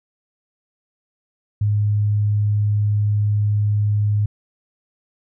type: tone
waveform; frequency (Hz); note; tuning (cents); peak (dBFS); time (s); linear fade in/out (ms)
sine; 104.2; G#2; +6; -15; 1.61-4.26; 5
effects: none